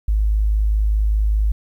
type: tone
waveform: sine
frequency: 52.5 Hz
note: G#1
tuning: 19 cents sharp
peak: -14 dBFS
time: 0.08-1.52 s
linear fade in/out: 5 ms
effects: 9-bit